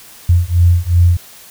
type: beating tone pair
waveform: sine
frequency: 85.7 / 88.4 Hz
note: F2 / F2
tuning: -32 / +22 cents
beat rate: 2.7 Hz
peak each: -11 dBFS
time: 0.29-1.17 s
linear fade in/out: 5 ms
effects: white hiss -39 dBFS RMS until 1.5 s